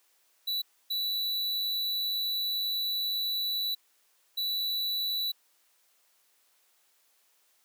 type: tone bursts at uneven times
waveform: square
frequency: 3951 Hz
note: B7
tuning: in tune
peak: -29 dBFS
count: 3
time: 0.47-0.62 / 0.9-3.75 / 4.37-5.32 s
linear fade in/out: 10 ms
effects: white hiss -68 dBFS RMS until 7.64 s + high-pass 400 Hz 12 dB/octave